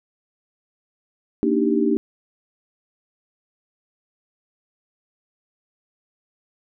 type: chord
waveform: sine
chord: Eb major seventh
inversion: second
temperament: equal with one note detuned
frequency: 233.1 / 291 / 311.1 / 392 Hz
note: Bb3 / D4 / Eb4 / G4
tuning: 0 / -16 / 0 / 0 cents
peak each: -22 dBFS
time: 1.43-1.97 s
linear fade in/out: 0 ms
effects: none